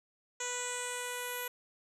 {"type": "tone with low-pass filter sweep", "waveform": "10% pulse", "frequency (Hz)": 492.2, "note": "B4", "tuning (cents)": -6, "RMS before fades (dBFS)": -38, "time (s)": [0.4, 1.48], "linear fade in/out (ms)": 5, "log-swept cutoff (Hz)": [6900, 12000], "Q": 5.4, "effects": []}